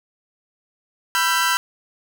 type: chord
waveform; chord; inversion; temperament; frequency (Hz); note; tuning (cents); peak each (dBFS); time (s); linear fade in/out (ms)
sawtooth; E minor; second; equal with one note detuned; 987.8 / 1346.2 / 1568; B5 / E6 / G6; 0 / +36 / 0; -18; 1.15-1.57; 0
effects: none